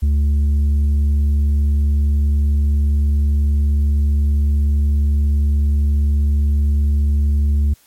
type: tone with tanh clipping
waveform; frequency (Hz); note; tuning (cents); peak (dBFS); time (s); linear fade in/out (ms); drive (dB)
triangle; 72.4; D2; -24; -13; 0.02-7.74; 10; 9
effects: white hiss -53 dBFS RMS until 7.86 s + MP3 64 kbps